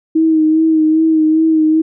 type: tone with vibrato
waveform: sine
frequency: 316.5 Hz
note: D#4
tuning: 30 cents sharp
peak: -8 dBFS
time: 0.15-1.82 s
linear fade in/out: 10 ms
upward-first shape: sine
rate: 2.5 Hz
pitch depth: 31 cents each way
effects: none